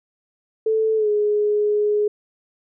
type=tone with pitch glide; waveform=sine; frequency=440 to 418 Hz; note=A4 to G#4; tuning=0 to +11 cents; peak=-16 dBFS; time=0.66-2.08 s; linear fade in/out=5 ms; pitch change=-89 cents; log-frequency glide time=0.96-1.09 s; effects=none